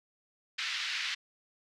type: band-pass noise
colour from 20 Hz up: pink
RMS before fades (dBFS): -35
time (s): 0.58-1.15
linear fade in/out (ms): 10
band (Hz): 1700 to 4800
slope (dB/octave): 24
effects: none